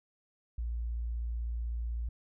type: tone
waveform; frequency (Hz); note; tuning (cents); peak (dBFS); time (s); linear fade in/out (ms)
sine; 58; A#1; -8; -32; 0.58-2.09; 5
effects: none